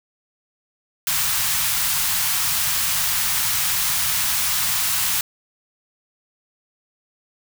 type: band-stop noise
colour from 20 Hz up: white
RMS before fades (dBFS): -21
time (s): 1.07-5.21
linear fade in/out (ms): 2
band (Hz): 170 to 840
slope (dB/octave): 24
effects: none